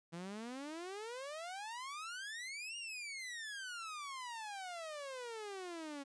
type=exponential two-way sweep; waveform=sawtooth; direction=up then down; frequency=163.8 to 2863 to 273.3 Hz; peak=-40 dBFS; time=0.12-6.04 s; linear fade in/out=20 ms; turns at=2.77 s; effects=resampled to 22050 Hz